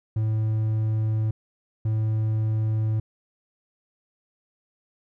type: tone pair in turn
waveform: triangle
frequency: 109.3 / 109.3 Hz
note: A2 / A2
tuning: -11 / -11 cents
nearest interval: unison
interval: 0 cents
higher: neither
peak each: -19 / -19 dBFS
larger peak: neither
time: 0.16-1.31 / 1.85-3 s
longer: neither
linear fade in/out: 5 ms
effects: none